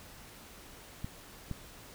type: clicks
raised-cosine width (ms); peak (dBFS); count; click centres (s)
5; -24; 2; 1.045 / 1.513
effects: pink hiss -52 dBFS RMS until 1.94 s